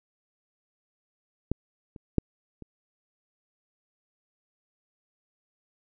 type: clicks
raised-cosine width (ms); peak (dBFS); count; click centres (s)
3; -13 / -30 / -8 / -29; 4; 1.516 / 1.962 / 2.183 / 2.623
effects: none